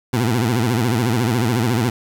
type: tone with vibrato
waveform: 20% pulse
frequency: 117.4 Hz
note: A#2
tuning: 13 cents sharp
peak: -11 dBFS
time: 0.13-1.9 s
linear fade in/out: 5 ms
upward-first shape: sine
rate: 14 Hz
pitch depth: 160 cents each way
effects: 7-bit